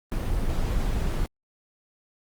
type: noise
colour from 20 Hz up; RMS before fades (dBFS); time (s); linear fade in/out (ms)
brown; -25; 0.12-1.26; 0
effects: Opus 24 kbps